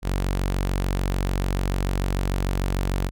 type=tone; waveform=sawtooth; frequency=46.76 Hz; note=F#1; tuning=19 cents sharp; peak=-18 dBFS; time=0.02-3.11 s; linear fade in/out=50 ms; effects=none